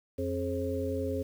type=harmonic tone with a mistuned harmonic; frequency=89 Hz; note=F2; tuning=33 cents sharp; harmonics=1 / 3 / 5 / 6; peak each=-35 / -35 / -35 / -35 dBFS; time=0.18-1.23 s; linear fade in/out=10 ms; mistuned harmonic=5; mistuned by=-87 cents; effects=9-bit